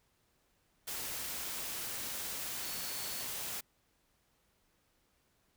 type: tone in noise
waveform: sine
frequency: 4435 Hz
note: C#8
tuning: in tune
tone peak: -48 dBFS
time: 2.62-3.24 s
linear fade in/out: 10 ms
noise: white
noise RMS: -40 dBFS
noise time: 0.87-3.61 s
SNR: -11 dB
effects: pink hiss -74 dBFS RMS until 5.56 s